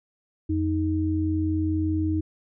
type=tone pair together; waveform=sine; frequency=87.8 / 313.2 Hz; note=F2 / D#4; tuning=+10 / +11 cents; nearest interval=octave + minor seventh; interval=2201 cents; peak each=-25 / -24 dBFS; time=0.49-2.21 s; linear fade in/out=10 ms; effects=none